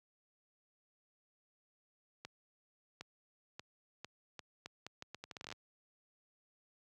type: accelerating click train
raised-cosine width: 0.2 ms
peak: -28 dBFS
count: 19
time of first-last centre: 2.25-5.524 s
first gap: 760 ms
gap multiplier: 0.77
effects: high-pass 80 Hz 12 dB/octave